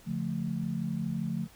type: chord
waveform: sine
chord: Db augmented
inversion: none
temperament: equal with one note detuned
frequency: 142.16 / 174.61 / 220 Hz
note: Db3 / F3 / A3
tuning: +44 / 0 / 0 cents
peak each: -36 / -33 / -34 dBFS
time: 0.05-1.48 s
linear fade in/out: 50 ms
effects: pink hiss -56 dBFS RMS until 1.55 s